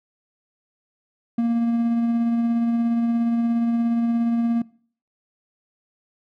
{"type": "tone with tremolo", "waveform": "triangle", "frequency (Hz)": 233.1, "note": "A#3", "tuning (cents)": 0, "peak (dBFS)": -15, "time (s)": [1.38, 4.62], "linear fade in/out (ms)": 5, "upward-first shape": "sine", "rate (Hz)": 17, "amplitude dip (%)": 25, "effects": ["noise-tail reverb RT60 0.5 s tail -22 dB re dry"]}